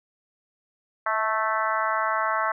harmonic tone with a mistuned harmonic, 219.6 Hz, A3, 3 cents flat, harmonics 3 / 4 / 5 / 6 / 7 / 8 / 9, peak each -30 / -30 / -27 / -28 / -31 / -35 / -35 dBFS, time 1.06-2.52 s, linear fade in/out 5 ms, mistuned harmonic 3, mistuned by -21 cents, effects none

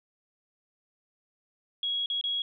sine tone with dropouts, 3318 Hz, G#7, 2 cents flat, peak -27 dBFS, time 1.83-2.42 s, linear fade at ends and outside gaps 2 ms, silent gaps 2.06-2.1 / 2.212-2.239 s, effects none

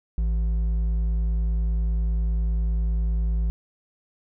sine tone with hard clipping, 55 Hz, A1, in tune, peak -22 dBFS, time 0.18-3.5 s, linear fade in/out 0 ms, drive 5 dB, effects none

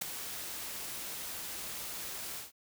white noise with ADSR envelope, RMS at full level -31 dBFS, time 0.01-2.52 s, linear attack 11 ms, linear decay 4 ms, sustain -10 dB, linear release 150 ms, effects none

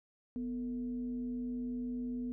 sine tone with frequency modulation, 246.9 Hz, B3, in tune, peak -35 dBFS, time 0.36-2.32 s, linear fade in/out 0 ms, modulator 202 Hz, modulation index 0.33, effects none

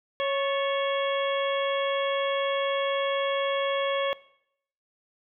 harmonic tone with a mistuned harmonic, 552 Hz, C#5, 7 cents flat, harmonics 1 / 2 / 3 / 4 / 5 / 6, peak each -26 / -32 / -36 / -36 / -39 / -35 dBFS, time 0.2-4.13 s, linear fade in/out 0 ms, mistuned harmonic 3, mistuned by +78 cents, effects noise-tail reverb RT60 0.7 s tail -19 dB re dry

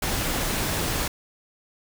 pink noise, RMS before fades -26 dBFS, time 0.02-1.08 s, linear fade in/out 5 ms, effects none

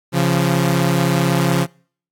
sawtooth tone pair together, 137.25 / 173.1 Hz, C#3 / F3, -17 / -15 cents, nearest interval major third, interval 402 cents, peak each -13 dBFS, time 0.12-1.67 s, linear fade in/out 50 ms, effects noise-tail reverb RT60 0.5 s tail -26 dB re dry + AAC 64 kbps

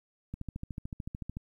click train, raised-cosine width 5 ms, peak -25 dBFS, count 15, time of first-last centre 0.34-1.369 s, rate 13.6 Hz, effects 11-bit

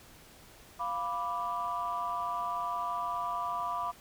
sine chord, B diminished, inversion second, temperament equal, 698.5 / 987.8 / 1174.7 Hz, F5 / B5 / D6, 0 / 0 / 0 cents, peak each -37 / -34 / -34 dBFS, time 0.79-3.92 s, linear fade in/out 20 ms, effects tanh soft clip ceiling -24 dBFS + pink hiss -55 dBFS RMS until 4 s

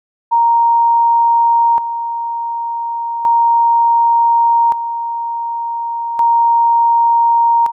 sine tone with tremolo, 932.3 Hz, A#5, in tune, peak -8 dBFS, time 0.31-7.72 s, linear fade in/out 20 ms, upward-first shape square, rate 0.34 Hz, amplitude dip 65%, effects none

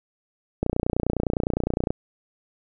click train, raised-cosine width 2 ms, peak -9 dBFS, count 39, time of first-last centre 0.63-1.905 s, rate 29.8 Hz, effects none

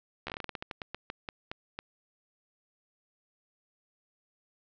slowing click train, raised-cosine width 0.3 ms, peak -20 dBFS, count 18, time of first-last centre 0.27-1.79 s, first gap 13 ms, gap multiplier 1.21, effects low-pass 5000 Hz 12 dB/octave

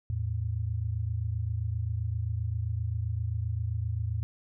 sine tone pair together, 82.98 / 110.6 Hz, E2 / A2, +12 / +9 cents, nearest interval perfect fourth, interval 497 cents, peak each -32 / -30 dBFS, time 0.1-4.23 s, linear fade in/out 0 ms, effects none

